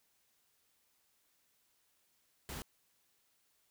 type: noise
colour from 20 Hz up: pink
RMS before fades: -44 dBFS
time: 2.49-2.62 s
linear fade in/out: 0 ms
effects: white hiss -75 dBFS RMS until 3.7 s